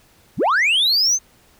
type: linear sweep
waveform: sine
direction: up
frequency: 71 to 6380 Hz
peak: -11 dBFS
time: 0.37-1.19 s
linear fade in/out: 50 ms
effects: tanh soft clip ceiling -13 dBFS + pink hiss -54 dBFS RMS until 1.59 s